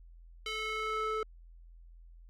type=tone with band-pass filter sweep; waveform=square; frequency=435.5 Hz; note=A4; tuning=18 cents flat; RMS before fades=-35 dBFS; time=0.46-1.23 s; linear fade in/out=2 ms; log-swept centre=3000 to 940 Hz; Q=1.7; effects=added 42 Hz sine -51 dBFS peak until 2.29 s